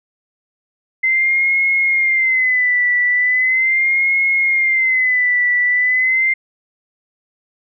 sine tone with vibrato, 2061 Hz, C7, 27 cents flat, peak -12 dBFS, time 1.03-6.34 s, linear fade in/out 10 ms, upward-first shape sine, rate 0.39 Hz, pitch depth 83 cents each way, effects none

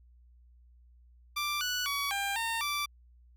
15% pulse tone with pitch steps, 1178 / 1478 / 1131 / 797 / 913 / 1168 Hz, D6 / F#6 / C#6 / G5 / A#5 / D6, +5 / -2 / +34 / +28 / -36 / -10 cents, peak -24 dBFS, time 1.36-2.86 s, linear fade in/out 10 ms, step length 250 ms, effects added 60 Hz sine -56 dBFS peak until 3.36 s

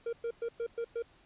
triangle tone bursts, 466.2 Hz, A#4, in tune, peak -30 dBFS, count 6, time 0.06-1.024 s, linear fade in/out 5 ms, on 69 ms, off 110 ms, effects pink hiss -63 dBFS RMS until 1.25 s + resampled to 8000 Hz

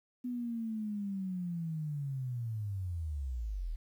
sine linear sweep, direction down, 250 to 36.57 Hz, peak -34 dBFS, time 0.24-3.76 s, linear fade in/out 10 ms, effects 11-bit

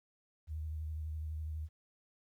sine tone with vibrato, 77.78 Hz, D#2, in tune, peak -37 dBFS, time 0.47-1.69 s, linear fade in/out 50 ms, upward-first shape triangle, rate 12 Hz, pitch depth 41 cents each way, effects 12-bit

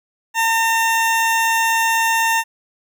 20% pulse tone, 908 Hz, A#5, 46 cents flat, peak -10 dBFS, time 0.34-2.44 s, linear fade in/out 50 ms, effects none

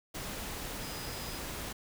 sine tone in noise, 4978 Hz, D#8, in tune, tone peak -48 dBFS, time 0.82-1.39 s, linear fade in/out 10 ms, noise pink, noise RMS -40 dBFS, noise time 0.14-1.73 s, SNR -11 dB, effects none

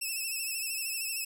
10% pulse tone with vibrato, 2637 Hz, E7, in tune, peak -24 dBFS, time 0.01-1.25 s, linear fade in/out 10 ms, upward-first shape sine, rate 13 Hz, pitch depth 54 cents each way, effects none

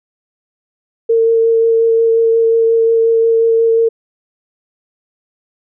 sine tone with vibrato, 455.3 Hz, A#4, 41 cents flat, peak -8 dBFS, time 1.09-3.89 s, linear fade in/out 10 ms, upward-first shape sine, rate 5.6 Hz, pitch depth 11 cents each way, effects none

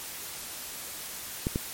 clicks, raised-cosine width 3 ms, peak -14 dBFS, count 2, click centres 1.469 / 1.559 s, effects white hiss -39 dBFS RMS until 1.73 s + MP3 64 kbps

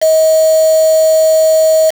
sine tone with quantisation, 635 Hz, D#5, 35 cents sharp, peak -6 dBFS, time 0.01-1.91 s, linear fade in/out 20 ms, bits 3, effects none

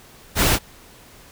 pink noise, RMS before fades -17 dBFS, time 0.35-0.59 s, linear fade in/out 50 ms, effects pink hiss -47 dBFS RMS until 1.31 s

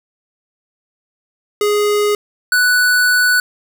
square tone pair in turn, 415.3 / 1483.3 Hz, G#4 / F#6, 0 / +4 cents, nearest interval octave + minor seventh, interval 2204 cents, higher second, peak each -13 / -11 dBFS, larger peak second, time 1.61-2.15 / 2.52-3.4 s, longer second, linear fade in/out 2 ms, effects none

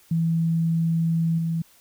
sine tone with level steps, 164.81 Hz, E3, in tune, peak -19 / -22 dBFS, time 0.11-1.62 s, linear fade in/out 5 ms, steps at 1.38 s, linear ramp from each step 5 ms, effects white hiss -56 dBFS RMS until 1.8 s

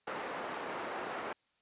pink band-pass noise, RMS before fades -40 dBFS, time 0.07-1.33 s, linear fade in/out 5 ms, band 440 to 1600 Hz, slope 12 dB/octave, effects white hiss -75 dBFS RMS until 1.61 s + resampled to 8000 Hz

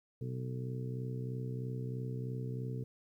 harmonic tone, 63.1 Hz, B1, 38 cents sharp, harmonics 2 / 3 / 4 / 5 / 6 / 7, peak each -37 / -47 / -47 / -54 / -51 / -47 dBFS, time 0.21-2.84 s, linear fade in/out 5 ms, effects 12-bit

